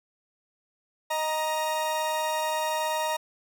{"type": "tone pair together", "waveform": "40% pulse", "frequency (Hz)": [622.3, 938.7], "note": ["D#5", "A#5"], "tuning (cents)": [0, 12], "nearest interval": "perfect fifth", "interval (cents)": 712, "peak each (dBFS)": [-29, -27], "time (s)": [1.1, 3.17], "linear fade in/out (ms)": 10, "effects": []}